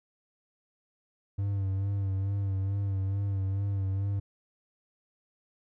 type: tone with vibrato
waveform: triangle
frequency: 98 Hz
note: G2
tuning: in tune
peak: -25 dBFS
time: 1.38-4.2 s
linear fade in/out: 10 ms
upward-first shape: sine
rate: 2.3 Hz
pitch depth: 41 cents each way
effects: none

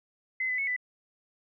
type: tone with pitch steps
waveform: sine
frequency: 2046 / 2006 / 2200 / 1992 Hz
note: C7 / B6 / C#7 / B6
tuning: -39 / +26 / -14 / +14 cents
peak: -27 dBFS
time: 0.4-0.764 s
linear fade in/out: 5 ms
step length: 91 ms
effects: none

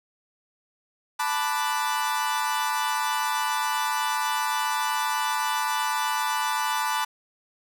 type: chord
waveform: 40% pulse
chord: B minor seventh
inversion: third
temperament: equal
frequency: 880 / 987.8 / 1174.7 / 1480 Hz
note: A5 / B5 / D6 / F#6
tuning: 0 / 0 / 0 / 0 cents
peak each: -27 / -28 / -30 / -32 dBFS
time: 1.19-7.05 s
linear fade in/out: 10 ms
effects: none

